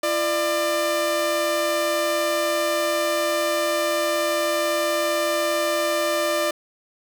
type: tone pair together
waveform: sawtooth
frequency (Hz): 338.8 / 597.3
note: E4 / D5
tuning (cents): +48 / +29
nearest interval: minor seventh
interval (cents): 981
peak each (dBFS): -24 / -17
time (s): 0.03-6.51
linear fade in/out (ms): 5
effects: none